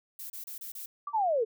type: noise bursts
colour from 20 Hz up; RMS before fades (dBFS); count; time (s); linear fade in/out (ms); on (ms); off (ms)
violet; -41; 5; 0.19-0.86; 5; 110; 30
type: tone with exponential decay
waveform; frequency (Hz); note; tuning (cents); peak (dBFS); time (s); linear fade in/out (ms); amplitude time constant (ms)
sine; 1161; D6; -20; -30; 1.07-1.18; 5; 23
type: linear sweep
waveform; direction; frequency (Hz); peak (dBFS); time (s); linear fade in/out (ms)
sine; down; 932.3 to 418; -24; 1.13-1.45; 20
effects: none